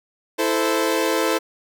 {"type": "chord", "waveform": "sawtooth", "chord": "A minor", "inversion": "second", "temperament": "equal with one note detuned", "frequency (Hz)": [329.6, 440, 519], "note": ["E4", "A4", "C5"], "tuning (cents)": [0, 0, -14], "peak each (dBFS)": -19, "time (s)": [0.38, 1.39], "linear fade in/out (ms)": 20, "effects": []}